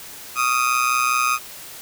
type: tone with amplitude modulation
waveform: 30% pulse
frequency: 1244.5 Hz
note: D#6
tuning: in tune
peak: -11 dBFS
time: 0.35-1.39 s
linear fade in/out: 50 ms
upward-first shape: sine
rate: 125 Hz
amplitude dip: 80%
effects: white hiss -38 dBFS RMS until 1.81 s